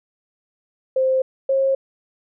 sine tone pair in turn, 523.3 / 538.6 Hz, C5 / C#5, 0 / -50 cents, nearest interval unison, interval 50 cents, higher second, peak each -15 dBFS, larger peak neither, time 0.96-1.22 / 1.49-1.75 s, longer neither, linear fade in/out 5 ms, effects none

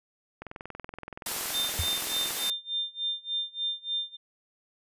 click train, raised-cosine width 0.5 ms, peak -24 dBFS, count 41, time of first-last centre 0.42-2.307 s, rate 21.2 Hz
white high-pass noise, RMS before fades -32 dBFS, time 1.26-2.5 s, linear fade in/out 2 ms, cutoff 170 Hz, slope 24 dB/octave
sine tone with tremolo, 3600 Hz, A7, 39 cents sharp, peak -26 dBFS, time 1.53-4.17 s, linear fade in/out 20 ms, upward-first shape sine, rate 3.4 Hz, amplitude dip 95%
sine tone with exponential decay, 83.9 Hz, E2, 31 cents sharp, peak -23 dBFS, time 1.79-1.9 s, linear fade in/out 5 ms, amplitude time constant 23 ms
effects resampled to 32000 Hz

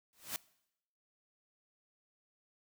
white noise with exponential growth, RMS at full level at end -35 dBFS, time 0.13-0.36 s, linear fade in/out 0 ms, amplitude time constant 49 ms, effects noise-tail reverb RT60 0.8 s tail -22 dB re dry

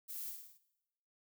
violet noise with echo, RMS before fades -45 dBFS, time 0.08-0.32 s, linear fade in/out 20 ms, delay 53 ms, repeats 5, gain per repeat -4 dB, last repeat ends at 0.585 s, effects noise-tail reverb RT60 0.9 s tail -17 dB re dry

